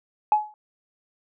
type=tone with exponential decay; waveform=sine; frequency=848 Hz; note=G#5; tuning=36 cents sharp; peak=-11 dBFS; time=0.32-0.54 s; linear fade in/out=1 ms; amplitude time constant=47 ms; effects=tanh soft clip ceiling -9 dBFS